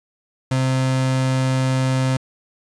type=tone; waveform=35% pulse; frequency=130.81 Hz; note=C3; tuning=in tune; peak=-15 dBFS; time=0.51-2.17 s; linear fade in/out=5 ms; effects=resampled to 22050 Hz + 9-bit